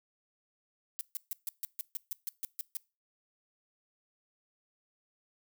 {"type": "noise bursts", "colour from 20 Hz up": "violet", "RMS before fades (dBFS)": -36, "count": 12, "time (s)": [0.99, 2.77], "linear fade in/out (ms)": 0, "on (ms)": 20, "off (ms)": 140, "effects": ["noise-tail reverb RT60 0.3 s tail -23 dB re dry"]}